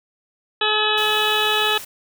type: harmonic tone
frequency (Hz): 426.8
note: G#4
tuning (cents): +47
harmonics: 1 / 2 / 3 / 4 / 6 / 7 / 8 / 9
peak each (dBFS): -25 / -25 / -25 / -25 / -25 / -25 / -25 / -25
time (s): 0.61-1.78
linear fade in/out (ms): 5
type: noise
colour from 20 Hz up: white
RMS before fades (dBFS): -35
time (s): 0.97-1.85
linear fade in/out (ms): 10
effects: none